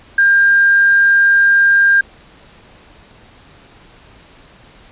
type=tone with quantisation; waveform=sine; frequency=1601 Hz; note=G6; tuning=36 cents sharp; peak=-7 dBFS; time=0.18-2.01 s; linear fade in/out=5 ms; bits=6; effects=pink hiss -44 dBFS RMS until 4.91 s + resampled to 8000 Hz